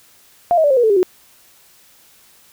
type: tone with pitch steps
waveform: sine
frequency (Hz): 698.5 / 636.8 / 580.6 / 529.4 / 482.6 / 440 / 401.2 / 365.8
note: F5 / D#5 / D5 / C5 / B4 / A4 / G4 / F#4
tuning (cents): 0 / +40 / -20 / +20 / -40 / 0 / +40 / -20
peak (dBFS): -10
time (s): 0.51-1.03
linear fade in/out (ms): 0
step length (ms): 65
effects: white hiss -50 dBFS RMS until 2.52 s